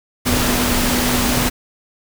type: tone in noise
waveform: sine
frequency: 245.9 Hz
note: B3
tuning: 7 cents flat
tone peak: -21 dBFS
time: 0.25-1.5 s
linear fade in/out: 20 ms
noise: pink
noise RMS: -18 dBFS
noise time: 0.25-1.5 s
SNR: -6 dB
effects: none